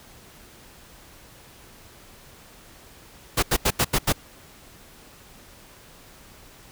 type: noise bursts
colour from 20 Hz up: pink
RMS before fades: -20 dBFS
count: 6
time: 3.37-4.127 s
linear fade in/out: 10 ms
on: 57 ms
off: 83 ms
effects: pink hiss -49 dBFS RMS until 6.71 s